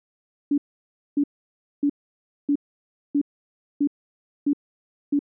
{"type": "tone bursts", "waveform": "sine", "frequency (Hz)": 286.9, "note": "D4", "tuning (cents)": -40, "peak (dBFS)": -17, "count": 8, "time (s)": [0.51, 5.192], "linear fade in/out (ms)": 5, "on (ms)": 69, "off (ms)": 590, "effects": []}